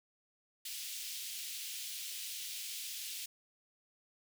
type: high-pass noise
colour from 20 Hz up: pink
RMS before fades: -43 dBFS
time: 0.65-3.26 s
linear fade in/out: 5 ms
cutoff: 2800 Hz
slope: 24 dB/octave
effects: none